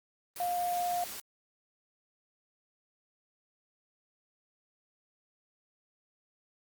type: tone in noise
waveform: sine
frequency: 707 Hz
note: F5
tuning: 21 cents sharp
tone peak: -29 dBFS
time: 0.4-1.04 s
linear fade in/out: 2 ms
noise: white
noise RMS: -42 dBFS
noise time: 0.36-1.2 s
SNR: +10 dB
effects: Opus 32 kbps